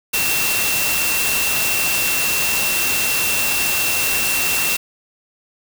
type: tone in noise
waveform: sine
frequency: 2700 Hz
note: E7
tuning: 41 cents sharp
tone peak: -21 dBFS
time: 0.13-4.77 s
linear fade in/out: 10 ms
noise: white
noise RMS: -20 dBFS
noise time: 0.13-4.77 s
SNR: -4 dB
effects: none